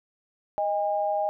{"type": "tone pair together", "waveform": "sine", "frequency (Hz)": [623, 810.6], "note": ["D#5", "G#5"], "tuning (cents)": [2, -42], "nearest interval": "perfect fourth", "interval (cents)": 456, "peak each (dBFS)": -26, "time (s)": [0.58, 1.29], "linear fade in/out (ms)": 0, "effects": []}